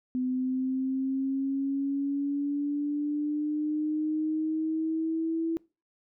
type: linear sweep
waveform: sine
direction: up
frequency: 253.1 to 329.6 Hz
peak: -26 dBFS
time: 0.15-5.57 s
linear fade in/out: 0 ms
effects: noise-tail reverb RT60 0.3 s tail -23 dB re dry